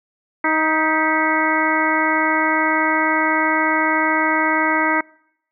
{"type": "harmonic tone with a mistuned harmonic", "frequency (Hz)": 313.9, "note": "D#4", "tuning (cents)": 15, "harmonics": [1, 2, 3, 4, 5, 6, 7], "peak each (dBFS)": [-22, -26, -21, -23, -23, -22, -25], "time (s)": [0.44, 5.01], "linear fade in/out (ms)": 5, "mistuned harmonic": 6, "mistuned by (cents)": 68, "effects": ["noise-tail reverb RT60 0.7 s tail -25 dB re dry"]}